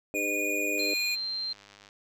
harmonic tone, 101 Hz, G#2, 48 cents flat, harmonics 3 / 4 / 5 / 6, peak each -35 / -36 / -37 / -38 dBFS, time 0.14-0.94 s, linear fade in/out 0 ms
square tone with vibrato, 2450 Hz, D#7, 27 cents flat, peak -29 dBFS, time 0.14-1.16 s, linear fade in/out 20 ms, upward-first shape square, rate 18 Hz, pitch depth 12 cents each way
click train, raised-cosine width 0.2 ms, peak -34 dBFS, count 113, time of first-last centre 0.78-1.889 s, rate 101 Hz
sine tone, 4156 Hz, C8, 12 cents flat, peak -30 dBFS, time 0.79-1.53 s, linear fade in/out 5 ms
effects none

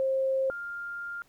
sine tone pair in turn, 532 / 1400.7 Hz, C5 / F6, +29 / +5 cents, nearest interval octave + perfect fourth, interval 1676 cents, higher second, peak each -24 / -34 dBFS, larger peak first, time 0-0.5 / 0.5-1.22 s, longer second, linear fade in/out 0 ms, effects pink hiss -65 dBFS RMS until 1.28 s

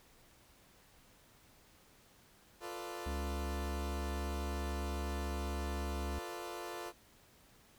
20% pulse chord, B half-diminished seventh, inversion second, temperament equal, 349.2 / 440 / 493.9 / 587.3 Hz, F4 / A4 / B4 / D5, 0 / 0 / 0 / 0 cents, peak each -40 / -43 / -45 / -45 dBFS, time 2.6-6.93 s, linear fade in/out 50 ms
harmonic tone, 69.2 Hz, C#2, 2 cents flat, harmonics 1 / 3 / 4, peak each -37 / -47 / -49 dBFS, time 3.06-6.19 s, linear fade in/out 5 ms
effects pink hiss -64 dBFS RMS until 7.78 s

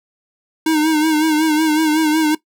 square tone with vibrato, 311.1 Hz, D#4, in tune, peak -13 dBFS, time 0.66-2.35 s, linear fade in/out 5 ms, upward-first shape sine, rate 5.4 Hz, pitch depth 55 cents each way, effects noise-tail reverb RT60 0.1 s tail -18 dB re dry

